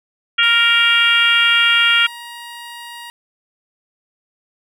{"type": "harmonic tone", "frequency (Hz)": 466.2, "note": "A#4", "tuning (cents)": 0, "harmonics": [3, 4, 5, 6, 7], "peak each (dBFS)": [-16, -20, -18, -16, -17], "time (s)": [0.38, 2.07], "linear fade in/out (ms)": 10}
{"type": "tone", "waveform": "15% pulse", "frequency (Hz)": 947, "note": "A#5", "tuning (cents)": 27, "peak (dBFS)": -25, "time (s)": [0.43, 3.1], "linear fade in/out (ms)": 0}
{"effects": []}